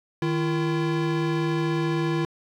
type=tone pair together; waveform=square; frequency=155.56 / 339.3 Hz; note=D#3 / F4; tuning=0 / -50 cents; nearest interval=octave + major second; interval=1350 cents; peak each=-26 dBFS; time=0.22-2.25 s; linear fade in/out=2 ms; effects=low-pass 4000 Hz 12 dB/octave + 9-bit